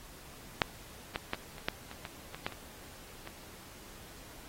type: clicks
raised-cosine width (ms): 0.3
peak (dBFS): -7 / -17 / -16 / -30 / -11 / -28 / -24 / -25 / -17 / -29 / -27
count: 11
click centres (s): 0.618 / 1.159 / 1.334 / 1.582 / 1.685 / 1.914 / 2.052 / 2.346 / 2.465 / 2.523 / 3.274
effects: pink hiss -52 dBFS RMS until 4.48 s + AAC 48 kbps